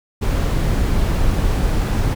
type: noise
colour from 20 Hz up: brown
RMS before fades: -17 dBFS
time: 0.21-2.15 s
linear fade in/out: 20 ms
effects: none